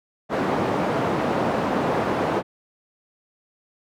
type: band-pass noise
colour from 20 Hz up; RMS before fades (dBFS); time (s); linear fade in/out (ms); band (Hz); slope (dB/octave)
white; -23; 0.29-2.43; 50; 140 to 740; 12
effects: none